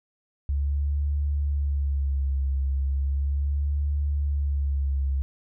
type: tone with vibrato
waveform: sine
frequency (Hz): 70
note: C#2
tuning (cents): +18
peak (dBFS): -22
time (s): 0.49-5.22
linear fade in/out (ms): 0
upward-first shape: sine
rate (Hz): 0.36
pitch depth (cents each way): 55
effects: none